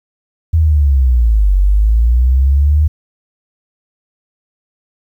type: linear two-way sweep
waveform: sine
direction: down then up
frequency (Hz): 82.41 to 46.25 to 77.4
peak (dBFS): -7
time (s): 0.53-2.88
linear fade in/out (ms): 10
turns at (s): 1.56
effects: 8-bit